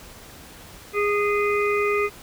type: harmonic tone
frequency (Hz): 411.7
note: G#4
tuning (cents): -15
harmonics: 1 / 3 / 5 / 6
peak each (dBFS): -21 / -26 / -28 / -29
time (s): 0.93-2.1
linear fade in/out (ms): 50
effects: pink hiss -44 dBFS RMS until 2.22 s